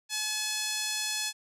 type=tone with band-pass filter; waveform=5% pulse; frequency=855 Hz; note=A5; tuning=50 cents flat; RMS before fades=-32 dBFS; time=0.09-1.33 s; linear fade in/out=50 ms; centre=4300 Hz; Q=0.53; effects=none